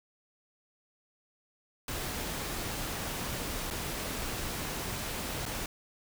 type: noise with dropouts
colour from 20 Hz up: pink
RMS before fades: -36 dBFS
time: 1.88-5.66 s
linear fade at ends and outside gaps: 2 ms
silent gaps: 3.703-3.709 / 5.455-5.461 s
effects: none